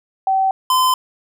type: tone pair in turn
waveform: sine / square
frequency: 768 / 1025.2 Hz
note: G5 / C6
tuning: -36 / -36 cents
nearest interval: perfect fourth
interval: 500 cents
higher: second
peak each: -13 dBFS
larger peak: neither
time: 0.27-0.51 / 0.7-0.94 s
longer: neither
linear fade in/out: 2 ms
effects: none